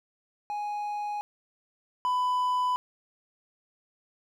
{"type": "tone pair in turn", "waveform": "triangle", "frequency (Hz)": [830.6, 998.1], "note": ["G#5", "B5"], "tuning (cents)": [0, 18], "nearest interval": "minor third", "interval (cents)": 318, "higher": "second", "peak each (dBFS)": [-28, -22], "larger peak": "second", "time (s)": [[0.5, 1.21], [2.05, 2.76]], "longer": "neither", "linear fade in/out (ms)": 0, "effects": []}